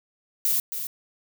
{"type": "noise with echo", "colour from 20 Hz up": "violet", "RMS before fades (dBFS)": -23, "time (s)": [0.45, 0.6], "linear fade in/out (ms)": 0, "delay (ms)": 270, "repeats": 1, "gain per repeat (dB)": -8, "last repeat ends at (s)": 0.87, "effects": []}